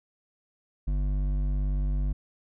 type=tone with hard clipping; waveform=triangle; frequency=49 Hz; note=G1; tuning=in tune; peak=-26 dBFS; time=0.87-2.13 s; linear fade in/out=10 ms; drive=13 dB; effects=none